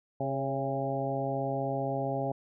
harmonic tone with a mistuned harmonic, 135.3 Hz, C#3, 42 cents flat, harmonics 1 / 2 / 3 / 4 / 5 / 6, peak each -35 / -37 / -38 / -35 / -35 / -37 dBFS, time 0.2-2.32 s, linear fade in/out 5 ms, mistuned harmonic 4, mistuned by +36 cents, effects none

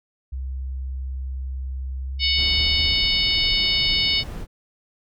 sine tone with pitch glide, 65.41 to 74.7 Hz, C2 to D2, 0 to +30 cents, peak -26 dBFS, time 0.32-2.95 s, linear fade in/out 10 ms, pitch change +230 cents, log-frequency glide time 2.04-2.77 s
harmonic tone, 740 Hz, F#5, in tune, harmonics 3 / 4 / 5 / 6 / 7, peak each -26 / -23 / -24 / -24 / -27 dBFS, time 2.19-4.24 s, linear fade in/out 50 ms
brown noise, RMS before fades -31 dBFS, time 2.35-4.47 s, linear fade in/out 50 ms
effects none

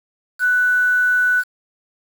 sine tone with quantisation, 1487 Hz, F#6, 8 cents sharp, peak -13 dBFS, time 0.39-1.44 s, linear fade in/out 50 ms, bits 6, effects none

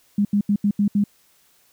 sine tone bursts at uneven times, 204 Hz, G#3, 31 cents flat, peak -15 dBFS, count 6, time 0.18-0.25 / 0.33-0.41 / 0.49-0.56 / 0.64-0.71 / 0.79-0.88 / 0.95-1.04 s, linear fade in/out 5 ms, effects white hiss -59 dBFS RMS until 1.72 s

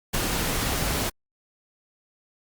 pink noise with ADSR envelope, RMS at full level -22 dBFS, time 0.13-1.1 s, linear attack 19 ms, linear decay 8 ms, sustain -4 dB, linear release 14 ms, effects Opus 48 kbps

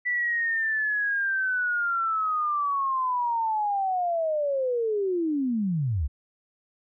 sine linear sweep, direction down, 1975.5 to 60.7 Hz, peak -23 dBFS, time 0.05-6.08 s, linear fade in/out 20 ms, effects none

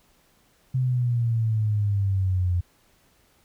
sine exponential sweep, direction down, 130.4 to 87.31 Hz, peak -20 dBFS, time 0.74-2.61 s, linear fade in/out 10 ms, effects pink hiss -62 dBFS RMS until 3.44 s

